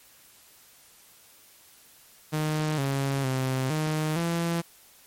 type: tone with pitch steps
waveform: sawtooth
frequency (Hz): 154 / 137.4 / 130.9 / 154.9 / 168.8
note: D#3 / C#3 / C3 / D#3 / E3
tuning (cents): -17 / -15 / +1 / -7 / +41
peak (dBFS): -21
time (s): 2.32-4.62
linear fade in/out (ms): 20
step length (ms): 460
effects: white hiss -55 dBFS RMS until 5.06 s + MP3 64 kbps